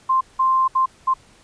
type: tone bursts at uneven times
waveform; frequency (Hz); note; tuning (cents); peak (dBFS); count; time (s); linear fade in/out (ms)
sine; 1050; C6; +6; -14; 4; 0.09-0.21 / 0.39-0.68 / 0.75-0.86 / 1.07-1.14; 10
effects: pink hiss -52 dBFS RMS until 1.43 s + resampled to 22050 Hz